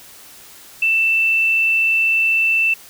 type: tone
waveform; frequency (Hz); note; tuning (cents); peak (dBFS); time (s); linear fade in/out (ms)
sine; 2664; E7; +18; -13; 0.82-2.74; 5
effects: white hiss -42 dBFS RMS until 2.89 s